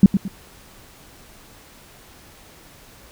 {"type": "tone with echo", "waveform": "sine", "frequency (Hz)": 194.9, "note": "G3", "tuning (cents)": -10, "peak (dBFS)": -3, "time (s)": [0.03, 0.06], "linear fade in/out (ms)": 2, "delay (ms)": 110, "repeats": 2, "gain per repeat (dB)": -10, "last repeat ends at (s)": 0.28, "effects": ["pink hiss -47 dBFS RMS until 3.11 s"]}